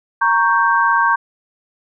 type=chord; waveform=sine; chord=G diminished; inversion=first; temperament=equal; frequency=932.3 / 1108.7 / 1568 Hz; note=Bb5 / Db6 / G6; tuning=0 / 0 / 0 cents; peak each=-16 dBFS; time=0.21-1.16 s; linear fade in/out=10 ms; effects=none